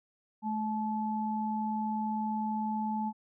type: tone pair together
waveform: sine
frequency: 216.1 / 864.4 Hz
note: A3 / A5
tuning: -31 / -31 cents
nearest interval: 2 octaves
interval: 2400 cents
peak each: -32 / -33 dBFS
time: 0.42-3.13 s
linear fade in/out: 50 ms
effects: none